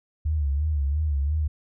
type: tone with vibrato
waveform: sine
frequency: 73.42 Hz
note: D2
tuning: in tune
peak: -21 dBFS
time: 0.25-1.48 s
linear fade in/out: 10 ms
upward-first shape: sine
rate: 2.9 Hz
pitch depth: 110 cents each way
effects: none